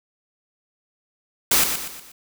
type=noise with echo; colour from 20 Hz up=white; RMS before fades=-17 dBFS; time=1.51-1.64 s; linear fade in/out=5 ms; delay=120 ms; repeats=4; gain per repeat=-7 dB; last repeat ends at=2.12 s; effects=none